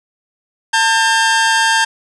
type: tone pair together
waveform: sawtooth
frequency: 898 / 1600 Hz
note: A5 / G6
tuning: +35 / +35 cents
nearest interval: minor seventh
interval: 1000 cents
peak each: -10 dBFS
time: 0.73-1.85 s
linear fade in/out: 10 ms
effects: resampled to 22050 Hz + 7-bit